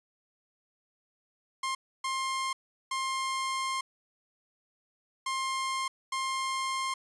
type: tone bursts at uneven times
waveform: sawtooth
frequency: 1060 Hz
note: C6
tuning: 22 cents sharp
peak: -26 dBFS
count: 5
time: 1.63-1.75 / 2.04-2.53 / 2.91-3.81 / 5.26-5.88 / 6.12-6.94 s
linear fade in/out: 5 ms
effects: resampled to 24000 Hz